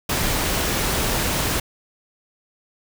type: noise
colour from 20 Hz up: pink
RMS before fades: -22 dBFS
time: 0.09-1.6 s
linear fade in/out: 5 ms
effects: none